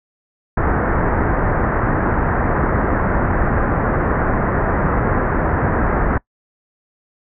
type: low-pass noise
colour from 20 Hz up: pink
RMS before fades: -17 dBFS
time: 0.57-6.18 s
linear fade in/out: 5 ms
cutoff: 1800 Hz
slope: 48 dB/octave
effects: noise-tail reverb RT60 0.1 s tail -23 dB re dry